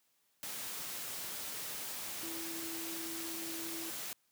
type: tone in noise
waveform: sine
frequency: 329.6 Hz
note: E4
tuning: in tune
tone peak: -44 dBFS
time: 2.23-3.9 s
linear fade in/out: 0 ms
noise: white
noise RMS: -42 dBFS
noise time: 0.43-4.13 s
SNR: -5 dB
effects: white hiss -75 dBFS RMS until 4.31 s + high-pass 100 Hz 12 dB/octave